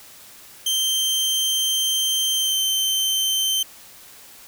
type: tone with pitch glide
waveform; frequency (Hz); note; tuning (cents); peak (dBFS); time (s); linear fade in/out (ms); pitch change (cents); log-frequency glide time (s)
sawtooth; 3136 to 3105; G7 to G7; 0 to -17; -16; 0.66-3.63; 5; -17; 2.34-2.57
effects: white hiss -45 dBFS RMS until 4.47 s